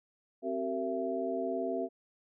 sine tone cluster, 263.5 / 380.9 / 459.5 / 668 Hz, C4 / G4 / A#4 / E5, +12 / -50 / -25 / +23 cents, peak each -37 / -36 / -38 / -35 dBFS, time 0.42-1.89 s, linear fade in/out 50 ms, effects none

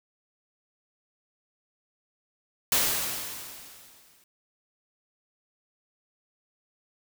white noise with exponential decay, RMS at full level -22 dBFS, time 2.72-4.24 s, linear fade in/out 2 ms, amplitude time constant 330 ms, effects none

